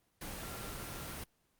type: tone in noise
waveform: sine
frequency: 1373 Hz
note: F6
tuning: 30 cents flat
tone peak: -51 dBFS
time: 0.41-1.13 s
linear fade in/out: 5 ms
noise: pink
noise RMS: -43 dBFS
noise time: 0.21-1.24 s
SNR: -11 dB
effects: pink hiss -75 dBFS RMS until 1.59 s + Opus 24 kbps